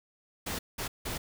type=noise bursts at uneven times; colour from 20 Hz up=pink; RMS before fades=-35 dBFS; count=3; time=0.46-0.59 / 0.78-0.88 / 1.05-1.18 s; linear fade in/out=10 ms; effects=none